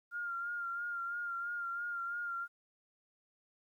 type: tone with vibrato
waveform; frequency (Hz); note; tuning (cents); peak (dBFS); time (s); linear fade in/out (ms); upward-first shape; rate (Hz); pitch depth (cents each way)
sine; 1400; F6; +4; -36; 0.11-2.48; 50; sine; 3; 33
effects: 12-bit